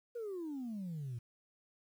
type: exponential sweep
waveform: sine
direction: down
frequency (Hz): 490 to 114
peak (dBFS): -37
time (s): 0.15-1.19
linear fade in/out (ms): 10
effects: tanh soft clip ceiling -37 dBFS + 11-bit